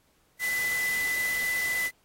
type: tone in noise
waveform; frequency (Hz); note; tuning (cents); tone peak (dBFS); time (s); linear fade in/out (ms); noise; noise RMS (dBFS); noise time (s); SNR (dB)
sine; 2002; B6; +23; -26; 0.39-1.91; 50; white; -36; 0.39-1.91; +7
effects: pink hiss -67 dBFS RMS until 2.04 s + AAC 48 kbps